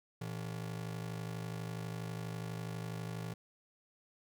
45% pulse ring-modulated tone, 141.8 Hz, C#3, 40 cents sharp, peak -36 dBFS, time 0.21-3.34 s, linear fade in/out 5 ms, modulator 26.1 Hz, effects none

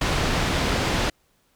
pink low-pass noise, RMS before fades -23 dBFS, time 0.01-1.1 s, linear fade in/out 5 ms, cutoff 5000 Hz, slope 12 dB/octave, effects pink hiss -65 dBFS RMS until 1.55 s

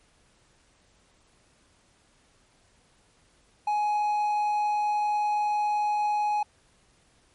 triangle tone, 837 Hz, G#5, 13 cents sharp, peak -21 dBFS, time 3.67-6.43 s, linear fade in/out 5 ms, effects pink hiss -63 dBFS RMS until 7.34 s + MP3 48 kbps

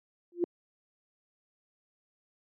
sine tone with exponential growth, 348.2 Hz, F4, 5 cents flat, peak -20 dBFS, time 0.32-0.44 s, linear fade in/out 1 ms, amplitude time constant 25 ms, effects high-pass 200 Hz 12 dB/octave

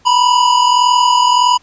square tone pair together, 949 / 990.6 Hz, A#5 / B5, +31 / +5 cents, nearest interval minor second, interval 74 cents, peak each -16 / -10 dBFS, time 0.05-1.58 s, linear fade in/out 20 ms, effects pink hiss -51 dBFS RMS until 1.62 s + resampled to 16000 Hz

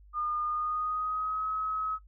sine tone with pitch glide, 1216 to 1278.7 Hz, D#6 to D#6, -40 to +47 cents, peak -29 dBFS, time 0.13-1.99 s, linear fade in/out 50 ms, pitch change +87 cents, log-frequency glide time 0.43-1.46 s, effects noise-tail reverb RT60 0.1 s tail -18 dB re dry + added 50 Hz sine -52 dBFS peak until 2.07 s

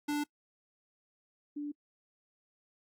square / sine tone pair in turn, 293.7 / 292.4 Hz, D4 / D4, 0 / -7 cents, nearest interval unison, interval 7 cents, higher first, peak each -31 / -35 dBFS, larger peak first, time 0.08-0.24 / 1.56-1.72 s, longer neither, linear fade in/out 10 ms, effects noise-tail reverb RT60 0.1 s tail -25 dB re dry + AAC 64 kbps

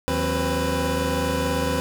25% pulse tone cluster, 79.7 / 183.8 / 266.6 / 496.2 Hz, D#2 / F#3 / C4 / B4, +42 / -11 / +33 / +8 cents, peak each -23 / -28 / -23 / -22 dBFS, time 0.08-1.8 s, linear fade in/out 0 ms, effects none

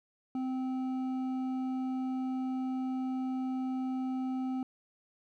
sine tone with hard clipping, 259.1 Hz, C4, 17 cents flat, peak -33 dBFS, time 0.35-4.63 s, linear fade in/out 2 ms, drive 7 dB, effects none

